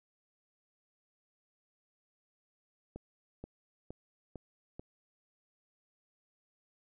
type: accelerating click train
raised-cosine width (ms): 2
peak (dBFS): -30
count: 5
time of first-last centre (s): 2.96-4.795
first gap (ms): 480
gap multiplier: 0.97
effects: none